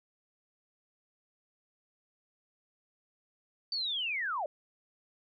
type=linear sweep; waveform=sine; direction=down; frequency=4618 to 551 Hz; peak=-31 dBFS; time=3.72-4.46 s; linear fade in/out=2 ms; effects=none